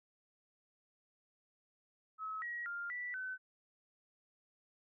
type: tone with pitch steps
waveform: sine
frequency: 1288 / 1906 / 1400 / 1964 / 1517 Hz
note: E6 / A#6 / F6 / B6 / F#6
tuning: -41 / +38 / +4 / -10 / +43 cents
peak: -39 dBFS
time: 2.18-3.38 s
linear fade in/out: 50 ms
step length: 240 ms
effects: none